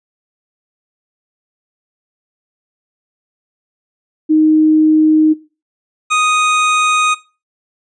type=tone pair in turn; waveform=sine / 25% pulse; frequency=311.1 / 1244.4 Hz; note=D#4 / D#6; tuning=0 / 0 cents; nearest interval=2 octaves; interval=2400 cents; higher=second; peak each=-7 dBFS; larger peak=neither; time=4.29-5.34 / 6.1-7.15 s; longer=neither; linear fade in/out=20 ms; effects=noise-tail reverb RT60 0.3 s tail -18 dB re dry + resampled to 22050 Hz